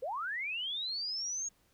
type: linear sweep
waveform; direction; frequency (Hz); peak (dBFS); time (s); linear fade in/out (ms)
sine; up; 462 to 6645; -34; 0.02-1.49; 10
effects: pink hiss -70 dBFS RMS until 1.73 s